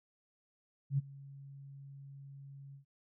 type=tone with ADSR envelope; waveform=sine; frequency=138.59 Hz; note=C#3; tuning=in tune; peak=-26 dBFS; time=0.9-2.85 s; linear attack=82 ms; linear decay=23 ms; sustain=-22 dB; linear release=110 ms; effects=none